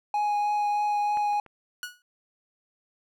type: tone with vibrato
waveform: triangle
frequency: 830.6 Hz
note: G#5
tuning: in tune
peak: -21 dBFS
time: 0.14-1.4 s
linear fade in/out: 2 ms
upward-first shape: triangle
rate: 3.2 Hz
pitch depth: 11 cents each way
type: clicks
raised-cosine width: 0.5 ms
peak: -26 / -36 / -35 dBFS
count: 3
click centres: 1.172 / 1.332 / 1.463 s
type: tone with exponential decay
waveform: sawtooth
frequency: 1463 Hz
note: F#6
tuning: 20 cents flat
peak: -26 dBFS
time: 1.83-2.02 s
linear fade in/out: 1 ms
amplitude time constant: 40 ms
effects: none